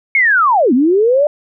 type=linear two-way sweep; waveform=sine; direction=down then up; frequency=2220 to 231.5 to 606 Hz; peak=-8 dBFS; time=0.15-1.27 s; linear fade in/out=2 ms; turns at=0.73 s; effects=none